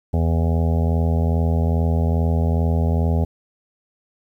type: harmonic tone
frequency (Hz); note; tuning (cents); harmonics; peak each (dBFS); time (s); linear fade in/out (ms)
82.41; E2; 0; 1 / 2 / 3 / 5 / 6 / 7 / 8 / 9 / 10; -17 / -23 / -27 / -31 / -33 / -34 / -35 / -36 / -37; 0.13-3.25; 10
effects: 9-bit